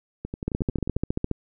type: two click trains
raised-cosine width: 3 ms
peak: -18 / -11 dBFS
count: 9 / 13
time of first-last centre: 0.25-0.964 / 0.48-1.313 s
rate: 11.2 / 14.4 Hz
effects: none